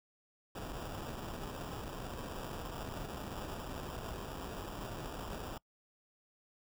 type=noise with sample-and-hold; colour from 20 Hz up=pink; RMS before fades=-43 dBFS; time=0.55-5.58 s; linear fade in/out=5 ms; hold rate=2100 Hz; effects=noise-tail reverb RT60 0.1 s tail -25 dB re dry